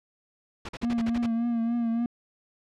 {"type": "noise bursts", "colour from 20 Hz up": "pink", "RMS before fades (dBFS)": -36, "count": 8, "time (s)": [0.65, 1.263], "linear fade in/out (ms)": 5, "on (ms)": 39, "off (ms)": 43}
{"type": "tone with vibrato", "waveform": "triangle", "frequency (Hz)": 233.1, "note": "A#3", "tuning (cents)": 0, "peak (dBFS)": -22, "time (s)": [0.83, 2.06], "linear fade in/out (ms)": 2, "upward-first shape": "triangle", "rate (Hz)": 3.5, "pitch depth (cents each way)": 49}
{"effects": ["low-pass 4000 Hz 12 dB/octave"]}